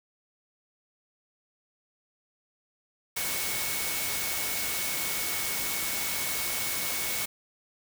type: tone in noise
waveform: sine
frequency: 2214 Hz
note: C#7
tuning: 3 cents flat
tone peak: -38 dBFS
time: 3.16-7.26 s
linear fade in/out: 10 ms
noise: white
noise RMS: -31 dBFS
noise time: 3.16-7.26 s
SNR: -10 dB
effects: none